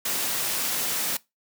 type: high-pass noise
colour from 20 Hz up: white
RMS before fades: -27 dBFS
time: 0.05-1.17 s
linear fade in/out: 5 ms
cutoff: 120 Hz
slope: 24 dB/octave
effects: noise-tail reverb RT60 0.2 s tail -21 dB re dry